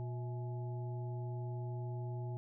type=harmonic tone with a mistuned harmonic; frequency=121 Hz; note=B2; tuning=35 cents flat; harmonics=1 / 3 / 5 / 7; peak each=-38 / -49 / -54 / -53 dBFS; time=0-2.37 s; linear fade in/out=0 ms; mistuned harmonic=5; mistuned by=+110 cents; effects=none